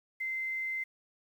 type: tone with quantisation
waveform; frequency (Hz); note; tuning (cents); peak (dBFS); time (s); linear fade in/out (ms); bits
sine; 2074; C7; -16; -32; 0.2-0.84; 10; 10
effects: none

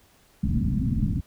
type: low-pass noise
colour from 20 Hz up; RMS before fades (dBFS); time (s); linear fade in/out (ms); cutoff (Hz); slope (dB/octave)
white; -24; 0.43-1.21; 10; 240; 48
effects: pink hiss -59 dBFS RMS until 1.26 s

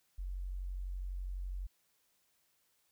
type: tone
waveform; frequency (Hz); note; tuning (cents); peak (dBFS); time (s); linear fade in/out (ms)
sine; 46; F#1; -9; -37; 0.18-1.67; 10
effects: white hiss -75 dBFS RMS until 2.91 s

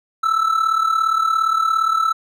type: tone with amplitude modulation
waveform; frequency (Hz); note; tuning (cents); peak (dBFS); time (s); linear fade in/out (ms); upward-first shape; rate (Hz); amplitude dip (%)
triangle; 1318.5; E6; 0; -10; 0.23-2.13; 10; sine; 37.3; 70
effects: none

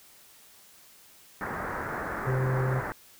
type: low-pass noise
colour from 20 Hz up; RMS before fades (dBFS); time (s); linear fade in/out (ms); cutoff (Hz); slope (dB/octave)
white; -34; 1.41-2.92; 0; 1800; 48
type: harmonic tone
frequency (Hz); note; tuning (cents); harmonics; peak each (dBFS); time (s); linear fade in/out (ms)
130; C3; -11; 1 / 3 / 4; -25 / -35 / -37; 2.26-2.81; 20
effects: white hiss -55 dBFS RMS until 3.19 s

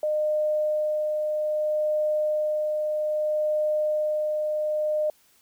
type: tone with tremolo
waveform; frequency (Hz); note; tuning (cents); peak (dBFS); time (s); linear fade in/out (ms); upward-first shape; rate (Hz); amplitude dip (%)
sine; 609; D#5; -37; -21; 0.03-5.1; 2; sine; 0.62; 25
effects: white hiss -61 dBFS RMS until 5.41 s

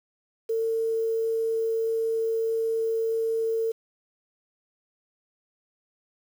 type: tone with quantisation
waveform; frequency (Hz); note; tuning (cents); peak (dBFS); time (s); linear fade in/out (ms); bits
sine; 450.8; A4; +42; -23; 0.49-3.72; 10; 8
effects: none

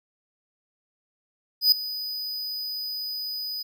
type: tone with ADSR envelope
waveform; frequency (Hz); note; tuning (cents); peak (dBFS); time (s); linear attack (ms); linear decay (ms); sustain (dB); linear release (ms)
square; 4978; D#8; 0; -13; 1.61-3.63; 110; 3; -17; 12
effects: none

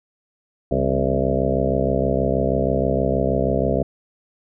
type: harmonic tone with a mistuned harmonic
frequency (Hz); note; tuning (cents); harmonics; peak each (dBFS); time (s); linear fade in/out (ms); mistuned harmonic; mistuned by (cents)
66.3; C2; +23; 1 / 2 / 3 / 4 / 6 / 7 / 8 / 9 / 10; -26 / -26 / -26 / -26 / -26 / -26 / -26 / -26 / -26; 0.71-3.83; 5; 2; +71
effects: none

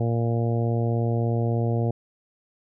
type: harmonic tone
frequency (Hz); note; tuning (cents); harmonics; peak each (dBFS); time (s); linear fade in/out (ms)
116.54; A#2; 0; 1 / 2 / 3 / 4 / 5 / 6 / 7; -22 / -30 / -32 / -31 / -35 / -35 / -42; 0-1.91; 5
effects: none

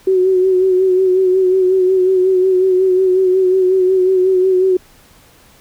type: tone with vibrato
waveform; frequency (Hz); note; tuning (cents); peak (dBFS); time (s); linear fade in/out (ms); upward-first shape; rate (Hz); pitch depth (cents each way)
sine; 373; F#4; +14; -9; 0.07-4.77; 5; sine; 5.5; 38
effects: pink hiss -47 dBFS RMS until 5.6 s

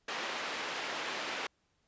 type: band-pass noise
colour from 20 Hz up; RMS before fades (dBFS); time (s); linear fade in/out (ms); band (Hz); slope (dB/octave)
white; -38; 0.08-1.47; 5; 320 to 2700; 12
effects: pink hiss -75 dBFS RMS until 1.87 s + resampled to 16000 Hz

